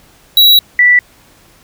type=tone pair in turn; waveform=square / sine; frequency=3894 / 1965.6 Hz; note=B7 / B6; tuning=-25 / -9 cents; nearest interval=octave; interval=1184 cents; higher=first; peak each=-4 dBFS; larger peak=neither; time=0.37-0.59 / 0.79-0.99 s; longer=first; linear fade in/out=2 ms; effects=pink hiss -46 dBFS RMS until 1.63 s